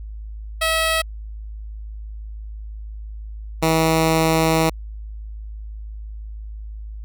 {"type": "tone pair in turn", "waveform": "10% pulse", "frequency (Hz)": [646, 161.1], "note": ["E5", "E3"], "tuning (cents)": [-35, -39], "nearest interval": "2 octaves", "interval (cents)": 2404, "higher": "first", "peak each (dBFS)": [-9, -7], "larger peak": "second", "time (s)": [[0.61, 1.02], [3.62, 4.7]], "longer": "second", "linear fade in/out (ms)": 10, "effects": ["added 53 Hz sine -30 dBFS peak until 7.04 s"]}